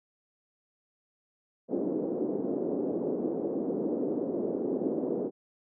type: band-pass noise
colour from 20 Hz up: pink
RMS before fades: -31 dBFS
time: 1.68-5.31 s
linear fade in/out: 50 ms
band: 260 to 460 Hz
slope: 24 dB/octave
effects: none

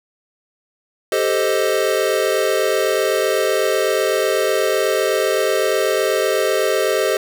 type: chord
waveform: square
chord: A half-diminished seventh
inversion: third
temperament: equal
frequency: 392 / 440 / 523.3 / 622.3 Hz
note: G4 / A4 / C5 / Eb5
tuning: 0 / 0 / 0 / 0 cents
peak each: -22 dBFS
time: 1.12-7.17 s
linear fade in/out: 2 ms
effects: none

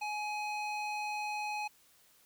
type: tone with band-pass filter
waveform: square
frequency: 840 Hz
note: G#5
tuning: 19 cents sharp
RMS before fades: -37 dBFS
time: 0.01-1.68 s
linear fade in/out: 10 ms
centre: 2100 Hz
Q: 0.9
effects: white hiss -65 dBFS RMS until 2.25 s

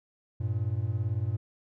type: beating tone pair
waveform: triangle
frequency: 97.7 / 115.7 Hz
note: G2 / A#2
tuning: -5 / -13 cents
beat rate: 18 Hz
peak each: -28 dBFS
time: 0.4-1.37 s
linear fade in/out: 10 ms
effects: none

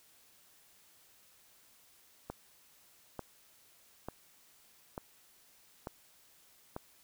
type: click train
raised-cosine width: 1 ms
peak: -25 dBFS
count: 6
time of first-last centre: 2.3-6.764 s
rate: 1.12 Hz
effects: white hiss -64 dBFS RMS until 7.03 s

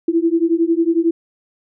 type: beating tone pair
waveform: sine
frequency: 327.6 / 338.6 Hz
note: E4 / E4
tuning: -11 / +46 cents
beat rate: 11 Hz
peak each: -16 dBFS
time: 0.08-1.11 s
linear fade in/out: 5 ms
effects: none

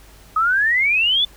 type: exponential sweep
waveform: sine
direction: up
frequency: 1244.5 to 3542 Hz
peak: -14 dBFS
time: 0.36-1.25 s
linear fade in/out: 5 ms
effects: added 50 Hz sine -46 dBFS peak until 1.36 s + pink hiss -48 dBFS RMS until 1.36 s

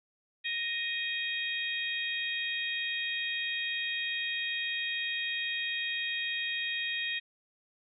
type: harmonic tone with a mistuned harmonic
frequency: 622.3 Hz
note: D#5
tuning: in tune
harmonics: 3 / 4 / 5 / 6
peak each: -36 / -35 / -38 / -38 dBFS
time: 0.44-7.2 s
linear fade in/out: 20 ms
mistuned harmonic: 5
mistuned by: +71 cents
effects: none

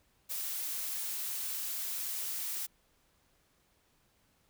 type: noise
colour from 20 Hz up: blue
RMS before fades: -37 dBFS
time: 0.29-2.67 s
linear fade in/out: 20 ms
effects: pink hiss -71 dBFS RMS until 4.49 s

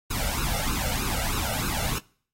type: noise with flanger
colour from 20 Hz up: pink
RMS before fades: -28 dBFS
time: 0.1-1.99 s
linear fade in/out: 10 ms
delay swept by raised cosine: 0.75 to 1.45 ms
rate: 3.2 Hz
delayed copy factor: +0.9
effects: noise-tail reverb RT60 0.5 s tail -23 dB re dry + AAC 48 kbps

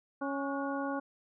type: harmonic tone with a mistuned harmonic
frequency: 277.2 Hz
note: C#4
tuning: in tune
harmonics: 1 / 2 / 3 / 4 / 5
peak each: -35 / -38 / -40 / -41 / -42 dBFS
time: 0.21-1 s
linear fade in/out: 10 ms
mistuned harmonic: 5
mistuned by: +72 cents
effects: none

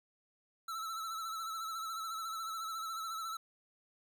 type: tone with vibrato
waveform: square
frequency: 1318.5 Hz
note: E6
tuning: in tune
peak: -39 dBFS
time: 0.68-3.37 s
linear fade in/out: 5 ms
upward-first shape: sine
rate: 14 Hz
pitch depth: 47 cents each way
effects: none

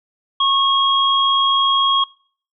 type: tone pair together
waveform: sine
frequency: 1095 / 3281 Hz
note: C#6 / G#7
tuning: -22 / -22 cents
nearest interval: octave + perfect fifth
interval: 1900 cents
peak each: -16 dBFS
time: 0.4-2.04 s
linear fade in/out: 5 ms
effects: noise-tail reverb RT60 0.5 s tail -24 dB re dry

